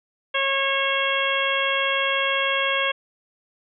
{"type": "harmonic tone", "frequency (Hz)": 546, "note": "C#5", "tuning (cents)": -26, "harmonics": [1, 2, 3, 4, 5, 6], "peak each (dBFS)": [-27, -27, -27, -27, -27, -27], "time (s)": [0.34, 2.92], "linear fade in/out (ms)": 10, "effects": []}